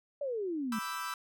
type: exponential sweep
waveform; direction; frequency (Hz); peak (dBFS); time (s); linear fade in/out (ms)
sine; down; 591 to 207.7; -32; 0.21-0.79; 5
type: chord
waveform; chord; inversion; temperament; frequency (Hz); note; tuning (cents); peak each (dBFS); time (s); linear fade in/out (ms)
40% pulse; E minor seventh; second; equal; 987.8 / 1174.7 / 1318.5 / 1568; B5 / D6 / E6 / G6; 0 / 0 / 0 / 0; -41 / -42 / -38 / -42; 0.72-1.14; 2
effects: none

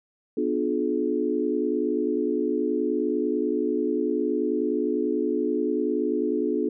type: chord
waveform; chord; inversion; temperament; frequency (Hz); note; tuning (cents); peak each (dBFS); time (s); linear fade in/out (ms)
sine; B diminished seventh; none; just; 246.9 / 296.3 / 355.6 / 426.7; B3 / D4 / F4 / Ab4; 0 / +15 / +31 / +47; -29 / -27 / -28 / -27; 0.37-6.69; 5
effects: none

